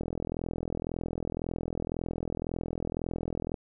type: click train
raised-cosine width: 2 ms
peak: -19 dBFS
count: 149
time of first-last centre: 0.01-3.542 s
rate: 41.9 Hz
effects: none